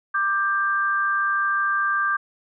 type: tone pair together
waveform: sine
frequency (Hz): 1182 / 1583.3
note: D6 / G6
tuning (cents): +11 / +17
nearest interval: perfect fourth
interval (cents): 506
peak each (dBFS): -22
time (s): 0.14-2.17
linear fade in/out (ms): 10
effects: none